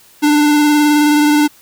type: tone with vibrato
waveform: square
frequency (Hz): 296.7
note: D4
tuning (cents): +18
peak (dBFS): -9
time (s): 0.22-1.48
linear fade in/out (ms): 20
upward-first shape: sine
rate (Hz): 19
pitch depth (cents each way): 20
effects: white hiss -46 dBFS RMS until 1.61 s